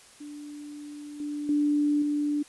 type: tone with level steps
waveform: sine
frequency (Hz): 293.7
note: D4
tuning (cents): 0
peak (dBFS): -38 / -30 / -21 / -24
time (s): 0.2-2.43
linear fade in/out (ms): 10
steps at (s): 1.2 / 1.49 / 2.02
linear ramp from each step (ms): 2
effects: white hiss -53 dBFS RMS until 2.48 s + resampled to 24000 Hz